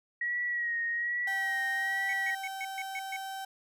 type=tone with vibrato; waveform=sine; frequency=1903 Hz; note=A#6; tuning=35 cents sharp; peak=-29 dBFS; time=0.21-2.35 s; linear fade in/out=5 ms; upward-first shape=sine; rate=1.2 Hz; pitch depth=37 cents each way
type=tone with pitch glide; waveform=35% pulse; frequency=779 to 773.2 Hz; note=G5 to G5; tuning=-11 to -24 cents; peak=-35 dBFS; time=1.27-3.45 s; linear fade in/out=5 ms; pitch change=-13 cents; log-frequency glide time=2.28-2.46 s
type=tone bursts; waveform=triangle; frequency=2217 Hz; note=C#7; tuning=in tune; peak=-33 dBFS; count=7; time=2.09-3.164 s; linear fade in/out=2 ms; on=42 ms; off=130 ms
effects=none